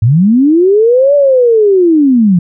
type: linear two-way sweep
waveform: sine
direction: up then down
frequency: 100.2 to 583 to 166.4 Hz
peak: -4 dBFS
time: 0.02-2.39 s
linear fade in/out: 5 ms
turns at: 1.15 s
effects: none